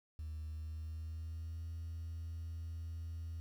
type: tone with pitch glide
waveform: sine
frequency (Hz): 78 to 82.54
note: D#2 to E2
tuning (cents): +5 to +3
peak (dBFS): -39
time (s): 0.19-3.4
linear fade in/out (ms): 0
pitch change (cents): +98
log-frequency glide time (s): 0.49-1.65
effects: tanh soft clip ceiling -39 dBFS + 11-bit